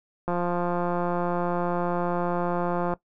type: click train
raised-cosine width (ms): 1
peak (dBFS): -14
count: 466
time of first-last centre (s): 0.28-2.937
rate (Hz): 175
effects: noise-tail reverb RT60 0.1 s tail -18 dB re dry